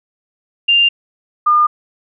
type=tone pair in turn; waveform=sine; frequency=2794 / 1210.6 Hz; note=F7 / D#6; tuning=0 / -48 cents; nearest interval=octave + major second; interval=1448 cents; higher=first; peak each=-8 dBFS; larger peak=neither; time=0.68-0.89 / 1.46-1.67 s; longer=neither; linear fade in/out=10 ms; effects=none